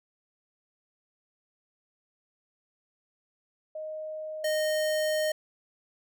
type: tone pair in turn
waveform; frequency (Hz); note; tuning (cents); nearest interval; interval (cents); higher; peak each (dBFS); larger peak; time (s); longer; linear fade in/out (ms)
sine / square; 622.3 / 617.6; D#5 / D#5; 0 / -13; unison; 13; first; -34 / -26; second; 3.75-4.44 / 4.44-5.32; second; 5
effects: none